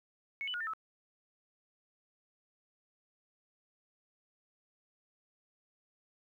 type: tone with pitch steps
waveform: sine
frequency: 2205 / 2983 / 1441 / 1793 / 1301 Hz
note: C#7 / F#7 / F#6 / A6 / E6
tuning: -10 / +13 / -46 / +32 / -23 cents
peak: -35 dBFS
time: 0.41-0.735 s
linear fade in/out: 0 ms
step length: 65 ms
effects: 12-bit